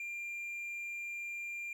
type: tone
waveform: triangle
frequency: 2389 Hz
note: D7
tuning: 29 cents sharp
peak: -37 dBFS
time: 0-1.73 s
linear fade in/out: 2 ms
effects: none